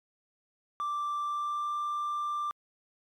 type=tone with pitch glide; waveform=triangle; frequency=1174.7 to 1183.6 Hz; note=D6 to D6; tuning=0 to +13 cents; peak=-27 dBFS; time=0.8-2.51 s; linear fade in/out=0 ms; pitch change=+13 cents; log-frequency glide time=1.21-1.75 s; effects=tanh soft clip ceiling -24 dBFS + MP3 96 kbps